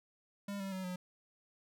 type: tone with pitch steps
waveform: square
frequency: 201 / 194.27 / 187.76 / 181.47 Hz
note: G3 / G3 / F#3 / F#3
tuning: +44 / -15 / +26 / -33 cents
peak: -39 dBFS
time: 0.48-0.96 s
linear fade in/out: 5 ms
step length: 120 ms
effects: none